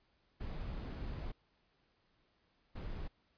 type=noise bursts at uneven times; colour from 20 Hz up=brown; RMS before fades=-42 dBFS; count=2; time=0.4-1.32 / 2.75-3.08 s; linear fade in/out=10 ms; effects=pink hiss -75 dBFS RMS until 3.37 s + resampled to 11025 Hz